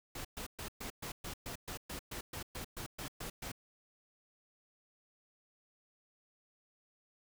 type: noise bursts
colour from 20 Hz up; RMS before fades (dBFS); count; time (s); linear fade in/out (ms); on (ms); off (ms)
pink; -43; 16; 0.15-3.518; 5; 98; 120
effects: none